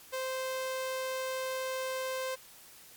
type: tone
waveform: sawtooth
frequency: 521 Hz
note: C5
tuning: 7 cents flat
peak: -29 dBFS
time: 0.12-2.36 s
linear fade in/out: 20 ms
effects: white hiss -54 dBFS RMS until 2.96 s + MP3 96 kbps